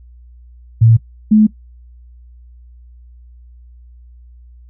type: tone pair in turn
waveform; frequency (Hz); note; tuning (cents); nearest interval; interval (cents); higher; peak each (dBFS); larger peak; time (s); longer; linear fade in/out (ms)
sine; 113.7 / 214.6; A#2 / A3; -43 / -43; major seventh; 1100; second; -5; neither; 0.81-0.97 / 1.31-1.47; neither; 10
effects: noise-tail reverb RT60 0.1 s tail -18 dB re dry + added 60 Hz sine -38 dBFS peak until 4.69 s